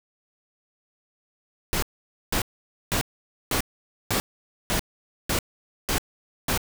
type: noise bursts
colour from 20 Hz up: pink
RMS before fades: -24 dBFS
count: 9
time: 1.73-6.576 s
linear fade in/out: 0 ms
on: 94 ms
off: 500 ms
effects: none